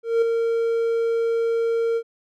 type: tone with ADSR envelope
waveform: triangle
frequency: 460 Hz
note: A#4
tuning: 23 cents flat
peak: -12 dBFS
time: 0.03-2.03 s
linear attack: 190 ms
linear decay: 5 ms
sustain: -5 dB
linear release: 65 ms
effects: none